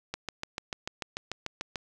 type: click train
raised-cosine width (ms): 0.2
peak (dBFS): -16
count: 12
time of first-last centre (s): 0.14-1.758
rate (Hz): 6.8
effects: none